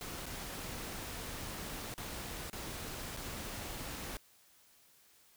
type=noise with dropouts; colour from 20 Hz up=pink; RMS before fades=-43 dBFS; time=0.01-4.17 s; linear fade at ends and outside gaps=1 ms; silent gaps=0.258-0.263 / 1.94-1.979 / 2.499-2.53 / 3.166-3.171 s; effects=white hiss -65 dBFS RMS until 5.36 s